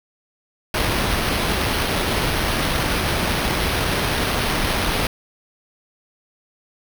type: noise with sample-and-hold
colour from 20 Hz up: pink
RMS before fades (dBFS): -21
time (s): 0.74-5.07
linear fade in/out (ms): 2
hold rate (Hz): 7350
effects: none